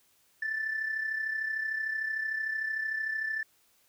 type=tone with amplitude modulation; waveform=sine; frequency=1760 Hz; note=A6; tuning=in tune; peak=-26 dBFS; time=0.42-3.43 s; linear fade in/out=5 ms; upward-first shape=sine; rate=33.3 Hz; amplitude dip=60%; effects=tanh soft clip ceiling -25 dBFS + white hiss -67 dBFS RMS until 3.88 s